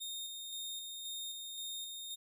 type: tone with tremolo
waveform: sawtooth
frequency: 3679 Hz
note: A#7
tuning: 24 cents flat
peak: -37 dBFS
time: 0-2.16 s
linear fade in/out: 20 ms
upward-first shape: square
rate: 1.9 Hz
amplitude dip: 30%
effects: none